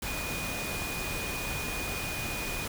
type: tone in noise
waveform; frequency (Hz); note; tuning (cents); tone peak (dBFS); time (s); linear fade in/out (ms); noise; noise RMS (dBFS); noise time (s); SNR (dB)
sine; 2463; D#7; -18; -37; 0.06-2.65; 5; pink; -35; 0.02-2.68; -5
effects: none